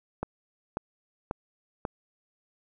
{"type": "click train", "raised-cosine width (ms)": 1, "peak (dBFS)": -16, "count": 4, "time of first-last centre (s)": [0.23, 1.852], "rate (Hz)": 1.85, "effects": []}